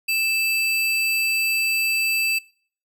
square tone pair together, 2637 / 4694 Hz, E7 / D8, 0 / -2 cents, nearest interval minor seventh, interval 998 cents, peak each -21 / -28 dBFS, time 0.08-2.39 s, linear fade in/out 10 ms, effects noise-tail reverb RT60 0.5 s tail -23 dB re dry

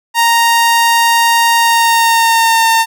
sawtooth tone with pitch glide, 930 to 907.7 Hz, A#5 to A#5, -4 to -46 cents, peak -4 dBFS, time 0.14-2.86 s, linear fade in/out 50 ms, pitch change -42 cents, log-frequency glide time 1.57-2.69 s, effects none

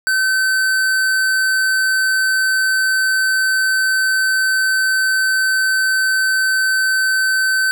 sine tone with hard clipping, 1534 Hz, G6, 38 cents flat, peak -15 dBFS, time 0.07-7.71 s, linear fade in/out 0 ms, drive 17 dB, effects none

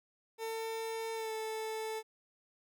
30% pulse tone with pitch glide, 449.9 to 439.6 Hz, A4 to A4, +39 to -2 cents, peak -34 dBFS, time 0.38-2.03 s, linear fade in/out 50 ms, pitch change -41 cents, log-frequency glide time 1.14-1.32 s, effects none

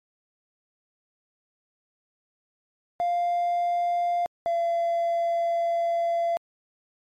triangle tone pair in turn, 698.5 / 680.2 Hz, F5 / F5, 0 / -46 cents, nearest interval unison, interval 46 cents, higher first, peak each -19 / -19 dBFS, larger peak neither, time 3-4.26 / 4.46-6.37 s, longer second, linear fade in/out 0 ms, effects tanh soft clip ceiling -17 dBFS + MP3 64 kbps

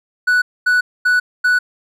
triangle tone bursts, 1480 Hz, F#6, in tune, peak -9 dBFS, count 4, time 0.27-1.59 s, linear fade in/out 10 ms, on 150 ms, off 240 ms, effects none

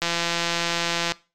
click train, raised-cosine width 0.2 ms, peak -6 dBFS, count 188, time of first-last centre 0.02-1.12 s, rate 170 Hz, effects noise-tail reverb RT60 0.3 s tail -20 dB re dry + MP3 96 kbps

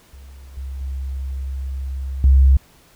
sine tone with level steps, 66.9 Hz, C2, 39 cents sharp, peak -37 / -26 / -23 / -8 dBFS, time 0.13-2.57 s, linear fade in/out 5 ms, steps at 0.57 / 0.81 / 2.24 s, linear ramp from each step 2 ms, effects pink hiss -52 dBFS RMS until 2.95 s

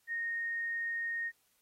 sine tone, 1854 Hz, A#6, 10 cents flat, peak -33 dBFS, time 0.07-1.32 s, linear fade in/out 50 ms, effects white hiss -73 dBFS RMS until 1.61 s + AAC 48 kbps

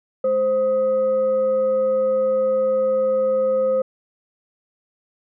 sine tone with frequency modulation, 523.3 Hz, C5, in tune, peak -16 dBFS, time 0.24-3.82 s, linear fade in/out 5 ms, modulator 734 Hz, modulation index 0.27, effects none

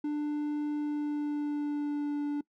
triangle tone with pitch glide, 296.4 to 291.1 Hz, D4 to D4, +16 to -15 cents, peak -27 dBFS, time 0.04-2.41 s, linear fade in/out 5 ms, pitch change -31 cents, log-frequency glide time 0.76-2.25 s, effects noise-tail reverb RT60 0.1 s tail -22 dB re dry

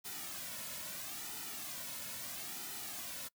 white noise with flanger, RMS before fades -44 dBFS, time 0.04-3.29 s, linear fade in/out 20 ms, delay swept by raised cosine 1.8 to 2.56 ms, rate 0.76 Hz, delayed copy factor -0.7, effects noise-tail reverb RT60 0.1 s tail -24 dB re dry

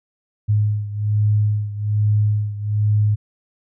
sine beating tone pair, 104.8 / 106 Hz, G#2 / G#2, +16 / +36 cents, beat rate 1.2 Hz, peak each -17 / -21 dBFS, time 0.48-3.16 s, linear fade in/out 20 ms, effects none

